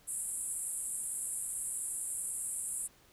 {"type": "band-pass noise", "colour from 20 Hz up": "white", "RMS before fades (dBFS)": -38, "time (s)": [0.07, 2.88], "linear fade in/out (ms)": 20, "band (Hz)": [7800, 11000], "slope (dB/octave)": 96, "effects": ["pink hiss -63 dBFS RMS until 3.12 s"]}